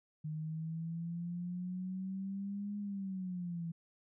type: exponential two-way sweep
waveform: sine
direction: up then down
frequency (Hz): 153.3 to 206.1 to 164.8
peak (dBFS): -37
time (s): 0.24-3.72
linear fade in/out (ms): 10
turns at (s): 2.78
effects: none